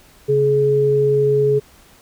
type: tone pair together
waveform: sine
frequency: 137.1 / 422.4 Hz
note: C#3 / G#4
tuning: -19 / +29 cents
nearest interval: octave + perfect fifth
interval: 1948 cents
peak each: -20 / -13 dBFS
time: 0.28-1.6 s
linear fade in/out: 20 ms
effects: pink hiss -49 dBFS RMS until 2.01 s